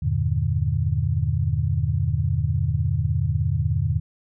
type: chord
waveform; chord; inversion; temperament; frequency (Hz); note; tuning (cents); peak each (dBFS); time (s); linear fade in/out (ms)
sine; E half-diminished seventh; none; just; 82.41 / 98.89 / 118.67 / 148.33; E2 / G2 / Bb2 / D3; 0 / +16 / +31 / +18; -25; 0.02-4; 10
effects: none